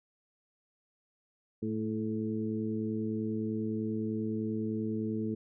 harmonic tone with a mistuned harmonic, 110 Hz, A2, in tune, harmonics 1 / 2 / 3 / 4, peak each -39 / -33 / -37 / -39 dBFS, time 1.62-5.35 s, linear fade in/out 10 ms, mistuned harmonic 4, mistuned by -27 cents, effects none

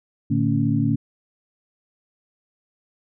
sine tone cluster, 114 / 149.7 / 225.6 / 279.3 Hz, A#2 / D3 / A3 / C#4, -38 / +33 / +44 / +13 cents, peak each -23 dBFS, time 0.3-0.96 s, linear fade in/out 10 ms, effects none

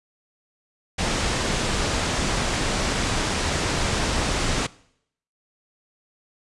pink low-pass noise, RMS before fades -24 dBFS, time 0.98-4.67 s, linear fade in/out 10 ms, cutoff 8200 Hz, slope 24 dB/octave, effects noise-tail reverb RT60 0.7 s tail -21 dB re dry + resampled to 24000 Hz

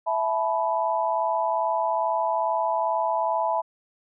sine chord, E suspended fourth, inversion none, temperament equal with one note detuned, 659.3 / 865.4 / 987.8 Hz, E5 / A5 / B5, 0 / -29 / 0 cents, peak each -26 dBFS, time 0.06-3.62 s, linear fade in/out 20 ms, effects none

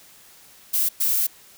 violet noise bursts at uneven times, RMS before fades -21 dBFS, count 2, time 0.73-0.89 / 1-1.27 s, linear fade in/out 10 ms, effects white hiss -50 dBFS RMS until 1.57 s

